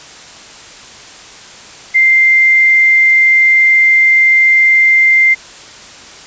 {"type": "tone", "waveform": "sine", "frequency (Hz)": 2093, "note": "C7", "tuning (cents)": 0, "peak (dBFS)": -5, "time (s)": [1.94, 5.35], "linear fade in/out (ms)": 20, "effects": ["white hiss -34 dBFS RMS until 6.26 s", "resampled to 16000 Hz"]}